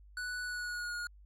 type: tone with pitch glide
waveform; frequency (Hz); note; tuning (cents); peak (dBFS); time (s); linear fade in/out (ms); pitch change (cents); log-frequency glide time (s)
square; 1480 to 1436.2; F#6 to F6; 0 to +48; -37; 0.17-1.07; 2; -52; 0.43-0.94
effects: added 50 Hz sine -54 dBFS peak until 1.25 s + low-pass 10000 Hz 12 dB/octave